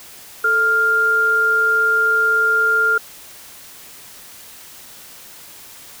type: tone pair together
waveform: sine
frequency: 441 / 1400 Hz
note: A4 / F6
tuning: +4 / +4 cents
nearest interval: octave + minor sixth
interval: 2000 cents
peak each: -24 / -13 dBFS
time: 0.44-2.98 s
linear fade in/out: 5 ms
effects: white hiss -40 dBFS RMS until 6 s